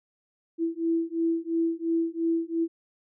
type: beating tone pair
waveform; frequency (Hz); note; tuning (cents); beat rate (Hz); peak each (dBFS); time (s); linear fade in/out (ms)
sine; 329.6 / 332.5; E4 / E4; 0 / +15; 2.9; -27; 0.58-2.68; 50
effects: none